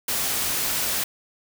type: noise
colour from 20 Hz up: white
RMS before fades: -25 dBFS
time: 0.08-1.04 s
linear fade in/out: 5 ms
effects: none